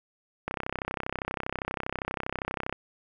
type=click train; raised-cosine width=0.5 ms; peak=-15 dBFS; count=74; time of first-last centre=0.48-2.726 s; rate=32.5 Hz; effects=none